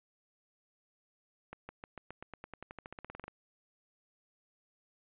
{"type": "accelerating click train", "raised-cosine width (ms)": 0.5, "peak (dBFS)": -29, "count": 21, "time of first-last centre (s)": [1.53, 3.28], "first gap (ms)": 160, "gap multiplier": 0.93, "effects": ["resampled to 8000 Hz"]}